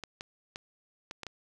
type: clicks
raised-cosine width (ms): 0.2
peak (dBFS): -22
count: 6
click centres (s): 0.037 / 0.209 / 0.559 / 1.111 / 1.233 / 1.267
effects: none